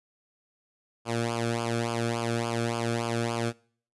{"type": "tone with flanger", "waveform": "sawtooth", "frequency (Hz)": 116.54, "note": "A#2", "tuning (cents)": 0, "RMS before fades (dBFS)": -29, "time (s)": [1.05, 3.53], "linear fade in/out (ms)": 50, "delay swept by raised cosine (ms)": [0.51, 1.05], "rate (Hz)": 3.5, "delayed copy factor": -0.9, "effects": ["noise-tail reverb RT60 0.5 s tail -23 dB re dry", "resampled to 24000 Hz"]}